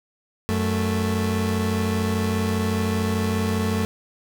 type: tone pair together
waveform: 30% pulse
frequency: 93 / 220 Hz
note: F#2 / A3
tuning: +9 / 0 cents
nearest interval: octave + minor third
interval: 1491 cents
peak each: -21 dBFS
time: 0.49-3.85 s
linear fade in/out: 0 ms
effects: none